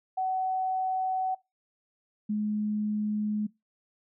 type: tone pair in turn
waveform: sine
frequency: 752 / 211 Hz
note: F#5 / G#3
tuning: +28 / +28 cents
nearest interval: octave + minor seventh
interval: 2200 cents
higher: first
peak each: -26 dBFS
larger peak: neither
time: 0.17-1.35 / 2.29-3.47 s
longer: neither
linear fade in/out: 10 ms
effects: noise-tail reverb RT60 0.2 s tail -21 dB re dry